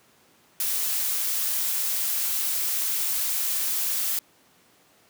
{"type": "noise", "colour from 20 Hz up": "blue", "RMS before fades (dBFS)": -26, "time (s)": [0.6, 4.19], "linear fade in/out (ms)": 2, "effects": ["pink hiss -59 dBFS RMS until 5.09 s", "high-pass 150 Hz 12 dB/octave"]}